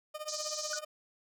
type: tone with tremolo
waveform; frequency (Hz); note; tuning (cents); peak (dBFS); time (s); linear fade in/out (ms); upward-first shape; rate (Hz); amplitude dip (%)
30% pulse; 610; D#5; -34; -33; 0.14-0.85; 10; triangle; 16; 95
type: band-pass noise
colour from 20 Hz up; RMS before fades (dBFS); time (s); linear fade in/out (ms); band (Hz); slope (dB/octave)
white; -39; 0.28-0.79; 2; 4400 to 6800; 48
type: tone with exponential decay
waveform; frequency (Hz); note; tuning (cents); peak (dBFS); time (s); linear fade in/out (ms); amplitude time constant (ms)
sine; 1473; F#6; -8; -32; 0.73-0.84; 2; 23
effects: none